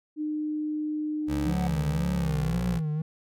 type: tone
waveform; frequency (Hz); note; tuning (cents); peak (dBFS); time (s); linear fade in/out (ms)
sine; 304.1; D#4; -40; -27; 0.16-1.54; 50
type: tone with exponential growth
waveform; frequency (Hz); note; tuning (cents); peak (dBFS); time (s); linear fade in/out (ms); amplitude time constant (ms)
triangle; 740; F#5; 0; -29; 1.21-1.67; 0; 100
type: tone with pitch glide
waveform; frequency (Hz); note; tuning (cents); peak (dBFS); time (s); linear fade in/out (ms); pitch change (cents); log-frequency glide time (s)
20% pulse; 70.7 to 61.55; C#2 to B1; +35 to -5; -24; 1.27-2.81; 50; -240; 2.12-2.52
type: tone with vibrato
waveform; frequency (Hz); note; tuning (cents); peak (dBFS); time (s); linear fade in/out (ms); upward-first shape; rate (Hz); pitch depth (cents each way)
triangle; 164.81; E3; 0; -24; 1.46-3.02; 5; sine; 1.9; 150
effects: none